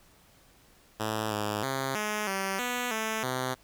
5% pulse tone with pitch steps, 108.9 / 104.9 / 134.1 / 211.6 / 193.4 / 246 / 220 / 128.7 Hz, A2 / G#2 / C3 / G#3 / G3 / B3 / A3 / C3, -17 / +18 / +43 / +33 / -23 / -7 / 0 / -28 cents, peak -18 dBFS, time 0.99-3.55 s, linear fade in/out 20 ms, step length 320 ms, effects pink hiss -60 dBFS RMS until 3.63 s

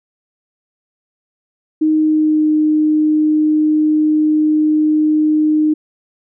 sine tone with pitch glide, 311.1 to 306.8 Hz, D#4 to D#4, 0 to -24 cents, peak -10 dBFS, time 1.81-5.74 s, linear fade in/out 10 ms, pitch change -24 cents, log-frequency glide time 1.91-2.51 s, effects none

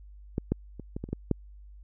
clicks, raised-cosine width 3 ms, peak -15 / -12 / -26 / -21 / -21 / -30 / -17 / -11 dBFS, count 8, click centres 0.381 / 0.52 / 0.797 / 0.965 / 1.04 / 1.089 / 1.13 / 1.313 s, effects added 50 Hz sine -46 dBFS peak until 1.83 s

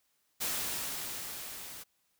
white noise with level ramp, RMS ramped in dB -33 to -46 dBFS, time 0.4-1.84 s, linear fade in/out 20 ms, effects white hiss -75 dBFS RMS until 2.19 s

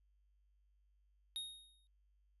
square tone with exponential decay, 3732 Hz, A#7, 1 cent sharp, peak -39 dBFS, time 1.36-1.87 s, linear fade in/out 0 ms, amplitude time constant 110 ms, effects added 50 Hz sine -70 dBFS peak until 2.4 s + resampled to 32000 Hz

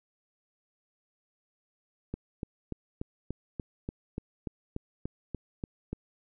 click train, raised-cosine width 3 ms, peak -21 dBFS, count 14, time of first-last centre 2.14-5.93 s, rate 3.43 Hz, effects none

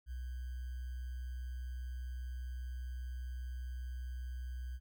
sine tone with sample-and-hold, 62.5 Hz, B1, 21 cents sharp, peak -39 dBFS, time 0.06-4.8 s, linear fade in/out 50 ms, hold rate 1575 Hz, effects none

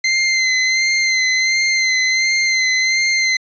sawtooth tone with vibrato, 2073 Hz, C7, 17 cents flat, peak -10 dBFS, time 0.04-3.37 s, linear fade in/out 5 ms, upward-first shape sine, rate 1.4 Hz, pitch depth 29 cents each way, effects resampled to 16000 Hz

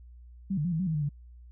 sine tone with pitch steps, 193.6 / 148.2 / 177.4 / 160.2 / 187.5 / 159.8 / 150.3 / 144.2 Hz, G3 / D3 / F3 / E3 / F#3 / D#3 / D3 / D3, -21 / +16 / +27 / -49 / +23 / +47 / +40 / -31 cents, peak -26 dBFS, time 0.5-1.092 s, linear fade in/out 10 ms, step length 74 ms, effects added 60 Hz sine -47 dBFS peak until 1.51 s

